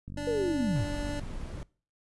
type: click train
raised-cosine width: 5 ms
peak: -29 dBFS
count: 56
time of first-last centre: 0.08-1.238 s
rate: 47.5 Hz
type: tone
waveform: 25% pulse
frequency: 291.5 Hz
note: D4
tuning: 13 cents flat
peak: -30 dBFS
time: 0.17-1.2 s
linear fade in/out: 5 ms
type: linear sweep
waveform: sine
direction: down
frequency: 493.9 to 84.9 Hz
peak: -26 dBFS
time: 0.27-0.85 s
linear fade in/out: 5 ms
type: noise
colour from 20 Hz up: brown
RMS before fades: -38 dBFS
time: 0.76-1.63 s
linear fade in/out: 0 ms
effects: noise-tail reverb RT60 0.4 s tail -23 dB re dry + resampled to 24000 Hz